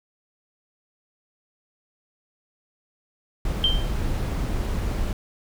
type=noise; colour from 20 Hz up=brown; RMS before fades=-25 dBFS; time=3.45-5.13 s; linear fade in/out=2 ms
type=tone with exponential decay; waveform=sine; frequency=3139 Hz; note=G7; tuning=2 cents sharp; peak=-15 dBFS; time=3.64-3.93 s; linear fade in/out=1 ms; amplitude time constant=63 ms
effects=none